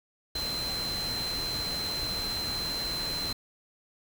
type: tone in noise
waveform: sine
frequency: 4092 Hz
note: C8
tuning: 39 cents flat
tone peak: -31 dBFS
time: 0.35-3.33 s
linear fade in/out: 5 ms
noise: pink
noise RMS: -37 dBFS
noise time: 0.35-3.33 s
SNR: +3 dB
effects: none